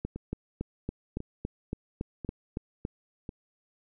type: two click trains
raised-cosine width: 3 ms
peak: -24 / -19 dBFS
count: 4 / 11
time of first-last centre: 0.16-3.292 / 0.05-2.851 s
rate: 0.958 / 3.57 Hz
effects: none